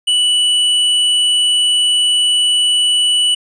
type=tone with hard clipping; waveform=sine; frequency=2960 Hz; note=F#7; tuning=in tune; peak=-12 dBFS; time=0.07-3.35 s; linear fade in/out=10 ms; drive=11 dB; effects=resampled to 22050 Hz